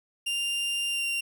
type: tone with pitch glide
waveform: 40% pulse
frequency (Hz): 2794 to 2770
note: F7 to F7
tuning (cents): 0 to -15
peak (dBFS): -26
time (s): 0.26-1.21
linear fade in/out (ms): 10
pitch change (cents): -15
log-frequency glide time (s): 0.89-1.05
effects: none